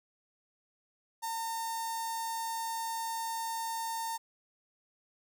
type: tone with notch filter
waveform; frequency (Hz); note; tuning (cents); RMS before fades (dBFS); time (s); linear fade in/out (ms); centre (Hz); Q
sawtooth; 910; A#5; -42; -36; 1.22-4.18; 20; 2400; 0.51
effects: none